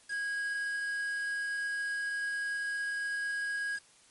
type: tone with quantisation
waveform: triangle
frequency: 1644 Hz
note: G#6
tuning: 18 cents flat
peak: -30 dBFS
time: 0.08-3.8 s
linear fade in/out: 50 ms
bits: 7
effects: white hiss -61 dBFS RMS until 4.1 s + MP3 48 kbps